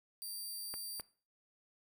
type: tone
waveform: 10% pulse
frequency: 4699 Hz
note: D8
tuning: in tune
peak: -35 dBFS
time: 0.22-1.01 s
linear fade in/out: 0 ms
type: clicks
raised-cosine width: 0.5 ms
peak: -31 dBFS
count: 2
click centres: 0.74 / 0.998 s
effects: noise-tail reverb RT60 0.4 s tail -19 dB re dry